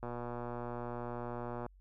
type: click train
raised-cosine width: 1 ms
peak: -27 dBFS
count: 197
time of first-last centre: 0.03-1.663 s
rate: 120 Hz
effects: added 47 Hz sine -57 dBFS peak until 1.8 s